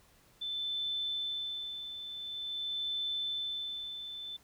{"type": "tone with tremolo", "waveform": "sine", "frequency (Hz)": 3526, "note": "A7", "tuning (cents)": 3, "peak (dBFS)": -32, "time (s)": [0.41, 4.37], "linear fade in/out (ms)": 10, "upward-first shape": "sine", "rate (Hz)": 0.47, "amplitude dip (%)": 60, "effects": ["pink hiss -64 dBFS RMS until 4.43 s"]}